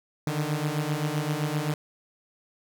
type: beating tone pair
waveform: sawtooth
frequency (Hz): 146.83 / 154.53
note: D3 / D#3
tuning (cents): 0 / -12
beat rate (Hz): 7.7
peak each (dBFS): -25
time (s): 0.27-1.74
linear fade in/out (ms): 2
effects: none